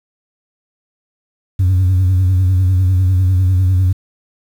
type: tone with vibrato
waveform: sine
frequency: 92.5 Hz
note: F#2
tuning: in tune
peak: -7 dBFS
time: 1.59-3.93 s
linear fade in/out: 10 ms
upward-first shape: sine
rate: 10 Hz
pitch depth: 56 cents each way
effects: tanh soft clip ceiling -8 dBFS + 7-bit